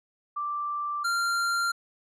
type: tone pair in turn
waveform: sine / square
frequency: 1174.7 / 1385.6 Hz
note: D6 / F6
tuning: 0 / -14 cents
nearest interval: minor third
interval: 286 cents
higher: second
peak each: -28 / -25 dBFS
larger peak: second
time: 0.36-1.04 / 1.04-1.72 s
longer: neither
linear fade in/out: 10 ms
effects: low-pass 10000 Hz 12 dB/octave